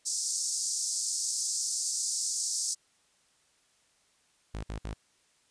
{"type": "band-pass noise", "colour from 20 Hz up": "white", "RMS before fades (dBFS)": -32, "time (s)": [0.05, 2.75], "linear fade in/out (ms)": 20, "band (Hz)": [4900, 9000], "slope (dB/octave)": 48}
{"type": "tone bursts", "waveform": "sawtooth", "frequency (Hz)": 53.4, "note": "G#1", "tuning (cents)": 49, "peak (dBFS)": -31, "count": 3, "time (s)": [4.54, 4.936], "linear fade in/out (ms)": 5, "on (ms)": 92, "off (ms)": 60}
{"effects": ["white hiss -68 dBFS RMS until 5.5 s", "resampled to 22050 Hz"]}